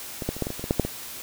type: clicks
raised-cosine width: 2 ms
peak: -17 / -11 / -22 / -11 / -16 / -18 / -23 / -17 / -7 / -6 / -14 dBFS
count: 11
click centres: 0.222 / 0.29 / 0.366 / 0.423 / 0.469 / 0.504 / 0.595 / 0.641 / 0.709 / 0.797 / 0.85 s
effects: white hiss -38 dBFS RMS until 1.22 s